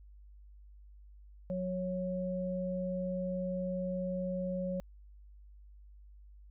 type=tone pair together; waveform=sine; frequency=182.5 / 551 Hz; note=F#3 / C#5; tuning=-24 / -11 cents; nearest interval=octave + perfect fifth; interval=1913 cents; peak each=-35 / -36 dBFS; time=1.5-4.8 s; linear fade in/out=0 ms; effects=added 50 Hz sine -52 dBFS peak until 6.5 s